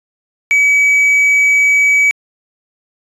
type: tone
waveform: triangle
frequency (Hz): 2279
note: C#7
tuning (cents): +47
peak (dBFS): -6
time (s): 0.51-2.11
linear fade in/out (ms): 0
effects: resampled to 24000 Hz